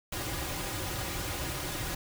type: noise with comb filter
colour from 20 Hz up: pink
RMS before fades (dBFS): -35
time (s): 0.12-1.95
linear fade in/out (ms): 5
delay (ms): 4.5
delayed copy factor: -0.6
effects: none